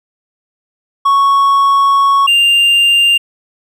triangle tone pair in turn, 1108.7 / 2794 Hz, C#6 / F7, 0 / 0 cents, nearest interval octave + major third, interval 1600 cents, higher second, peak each -5 dBFS, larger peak neither, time 1.05-2.27 / 2.27-3.18 s, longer first, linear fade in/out 10 ms, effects none

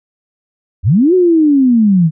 sine linear two-way sweep, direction up then down, 69.3 to 374.8 to 151.9 Hz, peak -6 dBFS, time 0.83-2.11 s, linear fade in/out 50 ms, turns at 1.14 s, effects none

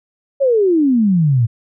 sine exponential sweep, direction down, 568 to 110 Hz, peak -10 dBFS, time 0.4-1.47 s, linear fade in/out 20 ms, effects none

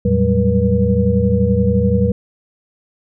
sine tone cluster, 84 / 113.4 / 187.4 / 199 / 482.6 Hz, E2 / A#2 / F#3 / G3 / B4, +33 / -47 / +22 / +26 / -40 cents, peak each -18 dBFS, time 0.05-2.12 s, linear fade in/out 5 ms, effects none

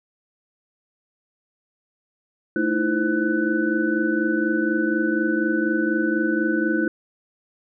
sine tone cluster, 221.6 / 309.5 / 333.6 / 518 / 1496 Hz, A3 / D#4 / E4 / C5 / F#6, +13 / -9 / +21 / -17 / +19 cents, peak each -26 / -24 / -23 / -31 / -26 dBFS, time 2.56-6.88 s, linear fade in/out 2 ms, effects none

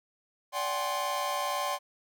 45% pulse tone cluster, 581 / 752 / 814 / 1051 Hz, D5 / F#5 / G#5 / C6, -19 / +28 / -35 / +7 cents, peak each -36 / -36 / -38 / -32 dBFS, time 0.52-1.79 s, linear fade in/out 50 ms, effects none

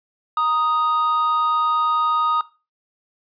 triangle tone pair together, 936.1 / 1244.5 Hz, A#5 / D#6, +7 / 0 cents, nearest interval perfect fourth, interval 493 cents, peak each -23 / -16 dBFS, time 0.37-2.41 s, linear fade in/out 2 ms, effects noise-tail reverb RT60 0.3 s tail -18 dB re dry + resampled to 11025 Hz

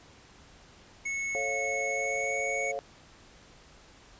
square tone with pitch glide, 2200 to 2226 Hz, C#7 to C#7, -14 to +7 cents, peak -31 dBFS, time 1.05-2.72 s, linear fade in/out 10 ms, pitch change +21 cents, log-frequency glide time 1.89-2.38 s
sine chord, A augmented, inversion none, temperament equal with one note detuned, 440 / 550.5 / 698.5 Hz, A4 / C#5 / E#5, 0 / -12 / 0 cents, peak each -38 / -34 / -36 dBFS, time 1.35-2.79 s, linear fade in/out 0 ms
effects pink hiss -55 dBFS RMS until 4.19 s + resampled to 16000 Hz

